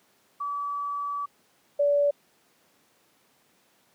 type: tone pair in turn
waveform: sine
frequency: 1148 / 575.7 Hz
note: D6 / D5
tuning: -40 / -35 cents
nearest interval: octave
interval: 1195 cents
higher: first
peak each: -28 / -19 dBFS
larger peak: second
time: 0.4-1.26 / 1.79-2.11 s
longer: first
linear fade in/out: 10 ms
effects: pink hiss -64 dBFS RMS until 3.94 s + high-pass 200 Hz 12 dB/octave